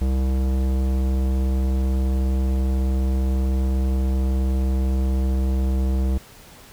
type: tone with tanh clipping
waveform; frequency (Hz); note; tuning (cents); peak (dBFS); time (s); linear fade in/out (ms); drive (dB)
sine; 65.41; C2; 0; -20; 0.01-6.18; 5; 17
effects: pink hiss -46 dBFS RMS until 6.72 s